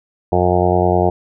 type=harmonic tone; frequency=89.9 Hz; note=F#2; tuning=49 cents flat; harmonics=1 / 2 / 3 / 4 / 5 / 6 / 7 / 8 / 9 / 10; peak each=-19 / -21 / -30 / -18 / -20 / -26 / -20 / -19 / -22 / -29 dBFS; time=0.32-1.1 s; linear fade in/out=5 ms; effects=none